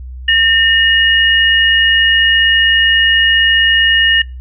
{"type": "tone pair together", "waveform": "sine", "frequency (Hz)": [1814.8, 2879], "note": ["A#6", "F#7"], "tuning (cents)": [-47, -48], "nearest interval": "minor sixth", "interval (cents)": 799, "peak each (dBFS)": -10, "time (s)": [0.28, 4.22], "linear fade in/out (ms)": 5, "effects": ["noise-tail reverb RT60 0.3 s tail -26 dB re dry", "added 63 Hz sine -25 dBFS peak until 4.4 s"]}